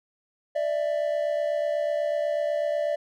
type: tone pair together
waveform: triangle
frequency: 590.9 / 659 Hz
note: D5 / E5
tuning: +10 / -1 cents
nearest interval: major second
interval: 189 cents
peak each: -23 / -27 dBFS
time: 0.55-2.96 s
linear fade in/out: 10 ms
effects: none